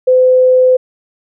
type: tone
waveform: sine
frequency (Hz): 510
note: C5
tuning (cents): -44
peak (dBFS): -5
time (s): 0.07-0.77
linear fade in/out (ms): 10
effects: none